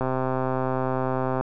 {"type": "click train", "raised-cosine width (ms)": 1, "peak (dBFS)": -12, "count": 183, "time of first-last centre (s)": [0.01, 1.41], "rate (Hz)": 130, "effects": []}